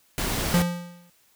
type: noise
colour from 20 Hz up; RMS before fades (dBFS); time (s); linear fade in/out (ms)
pink; -27; 0.18-0.62; 0
type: tone with exponential decay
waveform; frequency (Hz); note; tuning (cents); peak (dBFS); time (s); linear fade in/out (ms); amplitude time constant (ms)
square; 174.61; F3; 0; -16; 0.54-1.1; 2; 120
effects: white hiss -62 dBFS RMS until 1.35 s